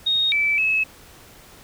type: tone with pitch steps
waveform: sine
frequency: 3726 / 2315 / 2585 Hz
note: A#7 / D7 / E7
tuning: -2 / -25 / -34 cents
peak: -17 dBFS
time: 0.06-0.84 s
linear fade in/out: 10 ms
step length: 260 ms
effects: pink hiss -47 dBFS RMS until 1.63 s